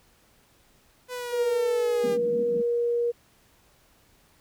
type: linear sweep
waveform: sawtooth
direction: down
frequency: 502 to 398.2 Hz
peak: -28 dBFS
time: 1.08-2.18 s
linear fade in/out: 50 ms
type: tone with pitch glide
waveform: sine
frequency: 483 to 474.7 Hz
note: B4 to A#4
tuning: -39 to +31 cents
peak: -22 dBFS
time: 1.32-3.12 s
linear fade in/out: 20 ms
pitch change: -30 cents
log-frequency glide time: 1.7-2.71 s
type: band-pass noise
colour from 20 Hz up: pink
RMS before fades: -36 dBFS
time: 2.03-2.62 s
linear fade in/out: 10 ms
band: 190 to 260 Hz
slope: 48 dB/octave
effects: pink hiss -61 dBFS RMS until 4.4 s